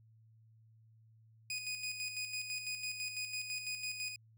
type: tone with tremolo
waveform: 20% pulse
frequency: 2489 Hz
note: D#7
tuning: in tune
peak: -32 dBFS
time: 1.5-4.16 s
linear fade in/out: 2 ms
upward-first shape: square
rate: 6 Hz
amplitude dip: 50%
effects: added 111 Hz sine -61 dBFS peak until 4.37 s